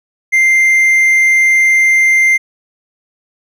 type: tone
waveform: triangle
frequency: 2093 Hz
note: C7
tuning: in tune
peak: -5 dBFS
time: 0.32-2.38 s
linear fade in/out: 20 ms
effects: none